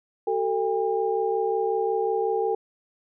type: tone cluster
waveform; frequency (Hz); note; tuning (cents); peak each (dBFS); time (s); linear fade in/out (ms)
sine; 381 / 446.5 / 803; G4 / A4 / G5; -49 / +25 / +41; -28 / -24 / -28; 0.27-2.55; 5
effects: none